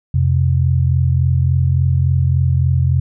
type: tone pair together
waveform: sine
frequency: 87.31 / 130.82 Hz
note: F2 / C3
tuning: 0 / 0 cents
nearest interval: perfect fifth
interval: 700 cents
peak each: -14 dBFS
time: 0.14-3 s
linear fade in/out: 5 ms
effects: none